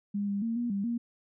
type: tone with pitch steps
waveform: sine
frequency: 203 / 200.6 / 228.8 / 239.5 / 198.9 / 235.7 Hz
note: G#3 / G3 / A#3 / A#3 / G3 / A#3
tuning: -39 / +40 / -32 / +47 / +25 / +19 cents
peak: -28 dBFS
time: 0.14-0.98 s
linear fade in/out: 10 ms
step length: 140 ms
effects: none